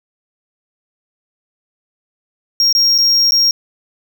triangle tone with dropouts, 5580 Hz, F8, 2 cents flat, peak -8 dBFS, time 2.6-3.51 s, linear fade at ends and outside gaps 1 ms, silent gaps 2.727-2.75 / 2.98-2.985 / 3.309-3.32 s, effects none

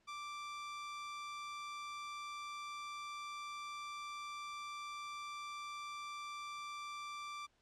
sawtooth tone, 1174.7 Hz, D6, in tune, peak -40 dBFS, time 0.07-7.47 s, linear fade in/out 20 ms, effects pink hiss -75 dBFS RMS until 7.61 s + low-pass 6000 Hz 12 dB/octave

